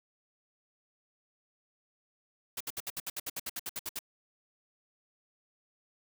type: noise bursts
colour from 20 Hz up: white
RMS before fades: -37 dBFS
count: 15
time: 2.57-3.991 s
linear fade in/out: 5 ms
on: 35 ms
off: 64 ms
effects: none